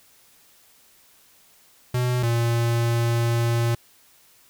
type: tone pair in turn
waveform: square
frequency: 124.3 / 117.21 Hz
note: B2 / A#2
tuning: +12 / +10 cents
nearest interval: minor second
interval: 102 cents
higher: first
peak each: -21 / -20 dBFS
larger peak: second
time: 1.94-2.23 / 2.23-3.75 s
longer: second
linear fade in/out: 5 ms
effects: white hiss -56 dBFS RMS until 4.49 s